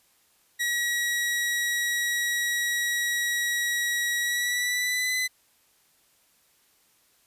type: tone with pitch glide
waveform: sawtooth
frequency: 1915 to 2013 Hz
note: A#6 to B6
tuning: +46 to +33 cents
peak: -21 dBFS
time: 0.59-5.28 s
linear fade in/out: 20 ms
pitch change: +87 cents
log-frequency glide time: 4.21-5.15 s
effects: white hiss -64 dBFS RMS until 7.26 s + resampled to 32000 Hz